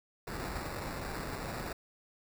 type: noise with sample-and-hold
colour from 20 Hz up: pink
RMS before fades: -39 dBFS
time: 0.27-1.73 s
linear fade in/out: 5 ms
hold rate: 3150 Hz
effects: none